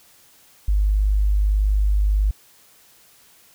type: tone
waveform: sine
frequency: 50.8 Hz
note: G#1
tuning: 38 cents flat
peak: -15 dBFS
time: 0.68-2.31 s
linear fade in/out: 5 ms
effects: white hiss -53 dBFS RMS until 3.54 s